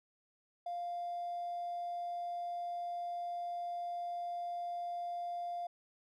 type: tone with hard clipping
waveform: triangle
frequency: 698.5 Hz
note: F5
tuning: in tune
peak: -37 dBFS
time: 0.66-5.67 s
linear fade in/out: 5 ms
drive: 3 dB
effects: none